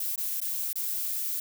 violet noise with dropouts, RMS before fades -31 dBFS, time 0-1.4 s, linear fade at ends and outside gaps 5 ms, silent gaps 0.159-0.177 / 0.404-0.415 / 0.731-0.756 s, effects none

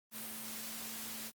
sine tone in noise, 222.6 Hz, A3, 20 cents sharp, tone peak -52 dBFS, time 0.11-1.32 s, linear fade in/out 50 ms, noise white, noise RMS -44 dBFS, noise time 0.11-1.32 s, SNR -11 dB, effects high-pass 80 Hz 12 dB/octave + Opus 32 kbps

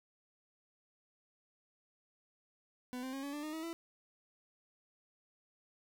40% pulse tone with pitch steps, 250 / 260.5 / 271.4 / 282.7 / 294.6 / 306.9 / 319.7 / 333.1 Hz, B3 / C4 / C#4 / C#4 / D4 / D#4 / D#4 / E4, +21 / -7 / -36 / +34 / +6 / -24 / +47 / +18 cents, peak -39 dBFS, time 2.93-3.73 s, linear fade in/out 0 ms, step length 100 ms, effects 11-bit

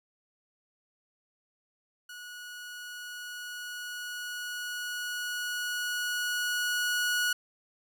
sawtooth tone with level ramp, 1460 Hz, F#6, 24 cents flat, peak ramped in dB -39 to -22 dBFS, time 2.09-7.33 s, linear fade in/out 5 ms, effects none

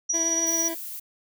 sine tone with tremolo, 5810 Hz, F#8, 32 cents flat, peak -20 dBFS, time 0.09-0.69 s, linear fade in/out 10 ms, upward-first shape triangle, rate 18 Hz, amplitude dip 50%
25% pulse tone with vibrato, 331.1 Hz, E4, 8 cents sharp, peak -26 dBFS, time 0.13-0.75 s, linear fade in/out 20 ms, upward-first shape sine, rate 8 Hz, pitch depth 12 cents each way
violet noise, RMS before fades -36 dBFS, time 0.46-1 s, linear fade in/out 10 ms
effects none

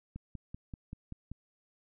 click train, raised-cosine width 5 ms, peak -29 dBFS, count 7, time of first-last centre 0.16-1.316 s, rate 5.19 Hz, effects none

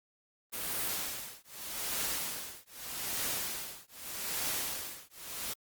white noise with tremolo, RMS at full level -33 dBFS, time 0.52-5.54 s, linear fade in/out 20 ms, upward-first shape triangle, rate 0.82 Hz, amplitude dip 100%, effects Opus 32 kbps

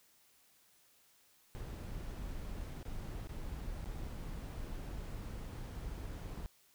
brown noise with dropouts, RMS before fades -43 dBFS, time 1.55-6.46 s, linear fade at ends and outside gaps 0 ms, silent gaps 2.83-2.852 / 3.272-3.292 / 3.843-3.858 / 3.98-3.983 s, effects white hiss -68 dBFS RMS until 6.74 s

